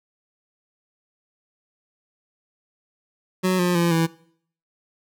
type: tone with pitch steps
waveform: 25% pulse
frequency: 185 / 177.87 / 171.02 / 164.44 Hz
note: F#3 / F3 / F3 / E3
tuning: 0 / +32 / -36 / -4 cents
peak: -14 dBFS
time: 3.43-4.07 s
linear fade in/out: 20 ms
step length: 160 ms
effects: noise-tail reverb RT60 0.6 s tail -21 dB re dry